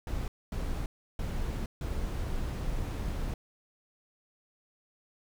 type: noise bursts at uneven times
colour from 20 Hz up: brown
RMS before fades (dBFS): -33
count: 4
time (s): 0.07-0.28 / 0.52-0.86 / 1.19-1.66 / 1.81-3.34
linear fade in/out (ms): 2
effects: none